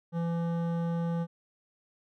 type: tone with hard clipping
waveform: sine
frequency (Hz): 168.7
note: E3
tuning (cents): +40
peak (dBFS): -30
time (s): 0.12-1.27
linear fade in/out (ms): 50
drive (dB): 13
effects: none